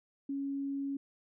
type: tone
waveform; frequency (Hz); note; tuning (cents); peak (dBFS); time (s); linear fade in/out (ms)
sine; 277.2; C#4; 0; -33; 0.29-0.97; 5
effects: none